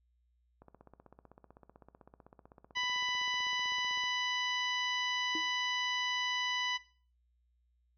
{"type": "click train", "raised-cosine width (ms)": 1, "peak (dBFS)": -40, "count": 55, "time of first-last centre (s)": [0.62, 4.038], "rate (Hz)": 15.8}
{"type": "harmonic tone", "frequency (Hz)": 993, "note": "B5", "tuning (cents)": 9, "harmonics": [1, 2, 3, 4, 5, 6], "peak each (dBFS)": [-39, -35, -37, -45, -48, -49], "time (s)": [2.75, 6.78], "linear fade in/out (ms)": 20}
{"type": "tone with exponential decay", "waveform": "sine", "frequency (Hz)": 319.9, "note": "D#4", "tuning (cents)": 48, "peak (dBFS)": -34, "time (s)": [5.35, 5.49], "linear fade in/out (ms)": 2, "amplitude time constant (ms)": 29}
{"effects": ["noise-tail reverb RT60 0.4 s tail -17 dB re dry", "added 60 Hz sine -70 dBFS peak until 7.97 s"]}